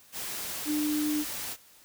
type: tone in noise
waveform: sine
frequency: 300 Hz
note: D4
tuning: 37 cents sharp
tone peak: -26 dBFS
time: 0.65-1.25 s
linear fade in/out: 50 ms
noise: white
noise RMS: -36 dBFS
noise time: 0.12-1.57 s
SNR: +7 dB
effects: white hiss -57 dBFS RMS until 1.84 s